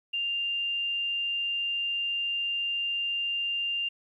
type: tone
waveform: sine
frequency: 2794 Hz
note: F7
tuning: in tune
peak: -27 dBFS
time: 0.13-3.89 s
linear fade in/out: 10 ms
effects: 11-bit